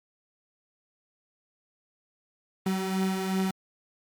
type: beating tone pair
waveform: 35% pulse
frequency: 189.2 / 191.9 Hz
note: F#3 / G3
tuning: +39 / -37 cents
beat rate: 2.7 Hz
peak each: -25 / -31 dBFS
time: 2.66-3.51 s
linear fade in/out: 5 ms
effects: MP3 96 kbps